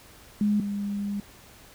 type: tone pair in turn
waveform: sine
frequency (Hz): 207.7 / 202.6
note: G#3 / G#3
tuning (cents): 0 / -43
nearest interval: unison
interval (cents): 43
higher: first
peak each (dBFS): -20 / -27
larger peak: first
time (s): 0.41-0.6 / 0.6-1.2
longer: second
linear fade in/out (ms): 2
effects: pink hiss -51 dBFS RMS until 1.74 s